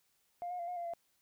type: tone with pitch steps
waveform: sine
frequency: 701 / 718 / 689 / 716 / 691 / 682 Hz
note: F5 / F5 / F5 / F5 / F5 / F5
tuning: +6 / +48 / -24 / +43 / -19 / -41 cents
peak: -36 dBFS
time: 0.42-0.936 s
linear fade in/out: 0 ms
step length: 86 ms
effects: tanh soft clip ceiling -33 dBFS + white hiss -75 dBFS RMS until 1.21 s